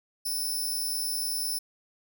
15% pulse tone with amplitude modulation, 5274 Hz, E8, in tune, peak -19 dBFS, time 0.25-1.59 s, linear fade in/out 10 ms, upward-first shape sine, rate 230 Hz, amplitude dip 85%, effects none

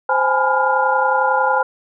sine tone cluster, 521 / 821 / 852 / 999 / 1408 Hz, C5 / G#5 / G#5 / B5 / F6, -7 / -20 / +44 / +20 / +14 cents, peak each -20 dBFS, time 0.09-1.63 s, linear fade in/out 5 ms, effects none

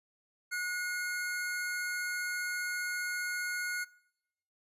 square tone pair together, 1455 / 2140 Hz, F#6 / C7, -29 / +38 cents, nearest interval perfect fifth, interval 667 cents, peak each -35 / -39 dBFS, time 0.51-3.85 s, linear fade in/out 20 ms, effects noise-tail reverb RT60 0.8 s tail -22 dB re dry + resampled to 32000 Hz

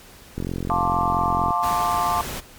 click train, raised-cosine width 3 ms, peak -14 dBFS, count 51, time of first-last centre 0.38-1.506 s, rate 44.4 Hz
sine chord, D minor seventh, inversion first, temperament just, 704.8 / 881 / 1057.2 / 1174.7 Hz, F5 / A5 / C6 / D6, +16 / +2 / +18 / 0 cents, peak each -25 / -24 / -25 / -24 dBFS, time 0.7-2.21 s, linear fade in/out 0 ms
pink noise, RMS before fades -31 dBFS, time 1.62-2.41 s, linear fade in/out 20 ms
effects pink hiss -46 dBFS RMS until 2.58 s + MP3 96 kbps

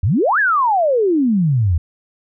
sine exponential two-way sweep, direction up then down, 77.78 to 1760 to 77.78 Hz, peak -12 dBFS, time 0.03-1.78 s, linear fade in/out 5 ms, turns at 0.39 s, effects none

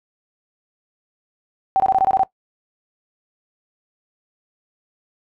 sine tone bursts, 769 Hz, G5, 33 cents flat, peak -12 dBFS, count 8, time 1.76-2.233 s, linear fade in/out 0 ms, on 39 ms, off 23 ms, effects noise-tail reverb RT60 0.1 s tail -19 dB re dry

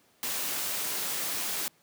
white noise, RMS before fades -32 dBFS, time 0.23-1.68 s, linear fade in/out 0 ms, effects pink hiss -64 dBFS RMS until 1.82 s + high-pass 150 Hz 12 dB/octave

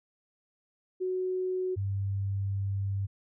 sine tone pair in turn, 370 / 98.51 Hz, F#4 / G2, 0 / +9 cents, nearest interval octave + major seventh, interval 2291 cents, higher first, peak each -28 dBFS, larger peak neither, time 1-1.76 / 1.76-3.07 s, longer second, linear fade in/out 20 ms, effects none

